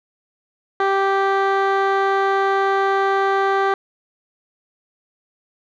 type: tone with low-pass filter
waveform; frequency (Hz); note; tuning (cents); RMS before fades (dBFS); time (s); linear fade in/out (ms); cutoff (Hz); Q
15% pulse; 390.9; G4; -5; -18; 0.8-3.74; 2; 2000; 0.8
effects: none